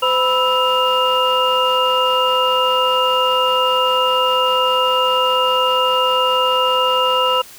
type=tone cluster; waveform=sine; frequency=513 / 987 / 1313 / 2818 Hz; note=C5 / B5 / E6 / F7; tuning=-34 / -1 / -7 / +15 cents; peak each=-18 dBFS; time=0.02-7.42 s; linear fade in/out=10 ms; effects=tanh soft clip ceiling -5 dBFS + white hiss -40 dBFS RMS until 7.58 s